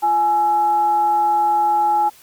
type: tone with frequency modulation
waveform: sine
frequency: 840 Hz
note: G#5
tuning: 19 cents sharp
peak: -13 dBFS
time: 0.02-2.1 s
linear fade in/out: 20 ms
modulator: 495 Hz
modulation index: 0.26
effects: white hiss -47 dBFS RMS until 2.22 s + MP3 96 kbps